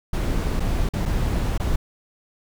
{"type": "noise with dropouts", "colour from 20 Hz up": "brown", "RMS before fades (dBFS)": -22, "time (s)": [0.13, 1.76], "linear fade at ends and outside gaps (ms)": 5, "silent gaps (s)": [[0.598, 0.602], [0.89, 0.935], [1.055, 1.058], [1.578, 1.598]], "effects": []}